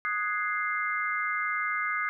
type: chord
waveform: sine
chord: Ab dominant seventh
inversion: second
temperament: equal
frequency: 1244.5 / 1480 / 1661.2 / 2093 Hz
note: Eb6 / Gb6 / Ab6 / C7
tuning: 0 / 0 / 0 / 0 cents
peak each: -31 / -35 / -35 / -31 dBFS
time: 0.05-2.09 s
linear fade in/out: 0 ms
effects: none